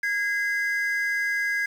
triangle tone pair together, 1644 / 2055 Hz, G#6 / C7, -18 / -32 cents, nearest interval major third, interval 386 cents, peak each -23 / -26 dBFS, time 0.03-1.66 s, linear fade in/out 5 ms, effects 8-bit

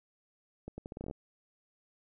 accelerating click train, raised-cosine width 2 ms, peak -28 dBFS, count 11, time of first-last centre 0.68-1.111 s, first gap 100 ms, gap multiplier 0.79, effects none

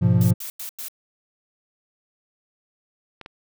triangle chord, F diminished, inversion first, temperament equal, 103.83 / 123.47 / 174.61 Hz, Ab2 / Cb3 / F3, 0 / 0 / 0 cents, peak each -17 dBFS, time 0.01-0.34 s, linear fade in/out 20 ms
blue noise bursts, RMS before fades -33 dBFS, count 4, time 0.21-0.884 s, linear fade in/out 2 ms, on 98 ms, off 94 ms
clicks, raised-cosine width 0.3 ms, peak -22 dBFS, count 2, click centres 3.213 / 3.261 s
effects none

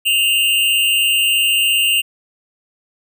square tone with amplitude modulation, 2794 Hz, F7, in tune, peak -10 dBFS, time 0.05-2.02 s, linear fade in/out 20 ms, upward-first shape sine, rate 223 Hz, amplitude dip 70%, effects none

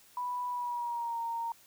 sine tone with pitch glide, 986 to 925.3 Hz, B5 to A#5, -3 to -13 cents, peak -32 dBFS, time 0.17-1.52 s, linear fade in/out 2 ms, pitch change -110 cents, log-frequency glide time 0.48-1.19 s, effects white hiss -60 dBFS RMS until 1.66 s

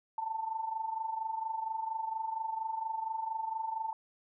sine tone with amplitude modulation, 889 Hz, A5, 18 cents sharp, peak -30 dBFS, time 0.18-3.93 s, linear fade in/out 2 ms, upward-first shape sine, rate 24.3 Hz, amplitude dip 70%, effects none

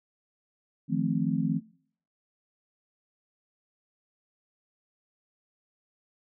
sine chord, F dominant seventh, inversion third, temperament just, 157.15 / 174.61 / 218.3 / 261.9 Hz, Eb3 / F3 / A3 / C4, +18 / 0 / -13 / +2 cents, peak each -30 dBFS, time 0.88-1.61 s, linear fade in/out 50 ms, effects noise-tail reverb RT60 0.6 s tail -24 dB re dry

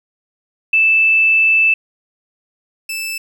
sine / sawtooth tone pair in turn, 2637 / 2637 Hz, E7 / E7, 0 / 0 cents, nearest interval unison, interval 0 cents, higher neither, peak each -9 / -18 dBFS, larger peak first, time 0.73-1.74 / 2.89-3.18 s, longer first, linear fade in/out 5 ms, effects 8-bit

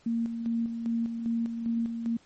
sine tone with tremolo, 230.9 Hz, A#3, 16 cents flat, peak -25 dBFS, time 0.06-2.17 s, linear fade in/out 5 ms, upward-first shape square, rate 2.5 Hz, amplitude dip 50%, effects pink hiss -61 dBFS RMS until 2.25 s + MP3 32 kbps

